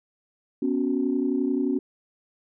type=chord; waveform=sine; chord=B suspended second; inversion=none; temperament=equal with one note detuned; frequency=246.9 / 278.3 / 370 Hz; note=B3 / C#4 / F#4; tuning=0 / +7 / 0 cents; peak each=-26 / -24 / -28 dBFS; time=0.62-1.79 s; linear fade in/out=5 ms; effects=tanh soft clip ceiling -12 dBFS